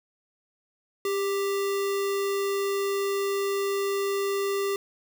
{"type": "tone with sample-and-hold", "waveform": "sine", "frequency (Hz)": 397.3, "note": "G4", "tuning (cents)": 23, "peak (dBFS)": -24, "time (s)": [1.05, 4.76], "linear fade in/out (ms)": 2, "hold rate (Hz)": 1575, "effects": []}